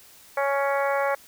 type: harmonic tone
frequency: 278.4 Hz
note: C#4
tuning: 8 cents sharp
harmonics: 2 / 3 / 4 / 5 / 6 / 7 / 8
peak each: -24 / -28 / -30 / -32 / -34 / -35 / -36 dBFS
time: 0.37-1.15 s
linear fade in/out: 5 ms
effects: white hiss -51 dBFS RMS until 1.27 s